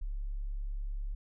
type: tone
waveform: sine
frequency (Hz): 35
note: C#1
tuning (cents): +18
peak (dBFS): -33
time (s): 0.01-1.15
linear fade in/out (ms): 10
effects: none